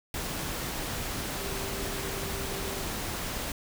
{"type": "tone in noise", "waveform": "sine", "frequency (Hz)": 392, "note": "G4", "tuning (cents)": 0, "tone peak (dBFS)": -40, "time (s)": [1.41, 2.82], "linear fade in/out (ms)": 2, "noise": "pink", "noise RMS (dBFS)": -34, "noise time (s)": [0.14, 3.52], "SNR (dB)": -9, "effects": []}